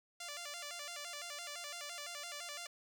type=tone with vibrato; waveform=5% pulse; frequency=637 Hz; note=D#5; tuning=41 cents sharp; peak=-32 dBFS; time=0.2-2.67 s; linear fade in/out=5 ms; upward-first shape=square; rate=5.9 Hz; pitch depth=150 cents each way; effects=none